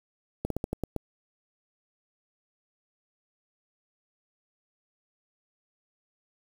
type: slowing click train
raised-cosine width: 2 ms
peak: -16 dBFS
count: 7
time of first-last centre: 0.45-0.963 s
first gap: 53 ms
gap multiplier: 1.19
effects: 7-bit